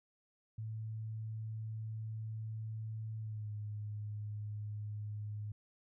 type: tone with pitch glide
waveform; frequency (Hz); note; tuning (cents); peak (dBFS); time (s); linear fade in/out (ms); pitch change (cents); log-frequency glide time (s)
sine; 110 to 105.09; A2 to G#2; 0 to +21; -39; 0.58-5.52; 5; -79; 3.19-3.51
effects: none